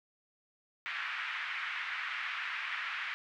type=band-pass noise; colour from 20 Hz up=white; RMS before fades=-38 dBFS; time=0.86-3.14 s; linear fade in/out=0 ms; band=1300 to 2400 Hz; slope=24 dB/octave; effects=none